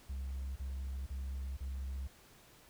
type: tone bursts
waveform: sine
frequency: 66.7 Hz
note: C2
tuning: 34 cents sharp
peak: -35 dBFS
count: 4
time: 0.09-2.075 s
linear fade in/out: 10 ms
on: 470 ms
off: 35 ms
effects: tanh soft clip ceiling -36 dBFS + pink hiss -61 dBFS RMS until 2.69 s